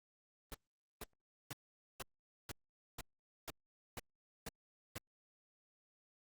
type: noise bursts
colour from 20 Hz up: pink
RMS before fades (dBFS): -45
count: 10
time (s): 0.52-4.98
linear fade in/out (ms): 0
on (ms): 23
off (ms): 470
effects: Opus 24 kbps